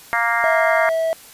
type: harmonic tone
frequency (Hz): 233.1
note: A#3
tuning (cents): 0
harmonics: 3 / 4 / 5 / 6 / 7 / 8 / 9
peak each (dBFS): -24 / -24 / -24 / -24 / -24 / -24 / -24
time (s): 0.13-0.89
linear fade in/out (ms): 0
type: tone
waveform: triangle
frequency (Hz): 651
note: E5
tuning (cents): -22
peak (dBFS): -15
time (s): 0.44-1.13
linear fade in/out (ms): 0
effects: white hiss -43 dBFS RMS until 1.33 s + resampled to 32000 Hz